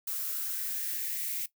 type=noise with high-pass filter sweep; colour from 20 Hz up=violet; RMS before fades=-34 dBFS; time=0.07-1.46 s; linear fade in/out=5 ms; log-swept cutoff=1200 to 2200 Hz; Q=4; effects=noise-tail reverb RT60 0.1 s tail -17 dB re dry